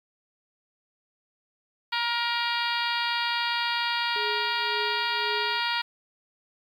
harmonic tone, 472.1 Hz, A#4, 22 cents sharp, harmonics 2 / 3 / 4 / 5 / 6 / 7 / 8 / 9 / 10, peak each -30 / -32 / -33 / -34 / -35 / -35 / -36 / -37 / -37 dBFS, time 1.92-5.82 s, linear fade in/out 10 ms
sine tone with tremolo, 420.4 Hz, G#4, 21 cents sharp, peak -31 dBFS, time 4.16-5.6 s, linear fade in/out 0 ms, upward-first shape triangle, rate 1.9 Hz, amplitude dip 90%
effects 9-bit

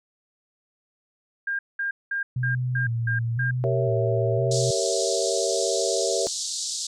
sine tone bursts, 1606 Hz, G6, 41 cents sharp, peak -24 dBFS, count 7, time 1.47-3.51 s, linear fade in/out 5 ms, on 120 ms, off 200 ms
sine tone with vibrato, 120.6 Hz, B2, 41 cents flat, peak -23 dBFS, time 2.36-4.71 s, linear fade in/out 5 ms, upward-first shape square, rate 0.99 Hz, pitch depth 68 cents each way
sine chord, G diminished seventh, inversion none, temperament equal with one note detuned, 390.2 / 466.2 / 554.4 / 659.3 Hz, G4 / Bb4 / Db5 / Fb5, -8 / 0 / 0 / 0 cents, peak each -28 dBFS, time 3.64-6.27 s, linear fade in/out 0 ms
white band-pass noise, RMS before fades -30 dBFS, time 4.51-6.87 s, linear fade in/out 5 ms, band 3800 to 8100 Hz, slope 48 dB/octave
effects none

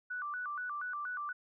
sine tone with vibrato, 1318.5 Hz, E6, in tune, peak -36 dBFS, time 0.1-1.33 s, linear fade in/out 10 ms, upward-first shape square, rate 4.2 Hz, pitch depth 200 cents each way, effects none

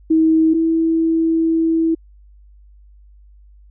sine tone pair in turn, 319.9 / 326.2 Hz, D#4 / E4, +48 / -18 cents, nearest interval unison, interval 34 cents, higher second, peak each -10 / -13 dBFS, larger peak first, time 0.1-0.54 / 0.54-1.95 s, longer second, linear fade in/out 10 ms, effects added 50 Hz sine -43 dBFS peak until 3.7 s

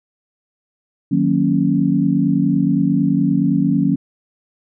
sine chord, D# minor seventh, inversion none, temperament equal, 155.56 / 185 / 233.1 / 277.2 Hz, D#3 / F#3 / A#3 / C#4, 0 / 0 / 0 / 0 cents, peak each -20 / -18 / -20 / -17 dBFS, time 1.11-3.96 s, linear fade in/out 10 ms, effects none

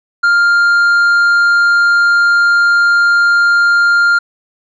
sine tone with tanh clipping, 1400 Hz, F6, 4 cents sharp, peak -8 dBFS, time 0.23-4.19 s, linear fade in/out 10 ms, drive 5 dB, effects none

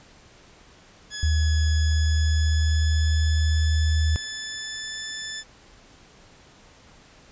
10% pulse tone with pitch glide, 1690 to 1752.6 Hz, G#6 to A6, +30 to -7 cents, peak -21 dBFS, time 1.1-5.44 s, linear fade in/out 50 ms, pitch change +63 cents, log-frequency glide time 1.74-5.01 s
sine tone, 78.1 Hz, D#2, 7 cents sharp, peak -18 dBFS, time 1.23-4.16 s, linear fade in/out 0 ms
effects pink hiss -52 dBFS RMS until 7.31 s + resampled to 16000 Hz

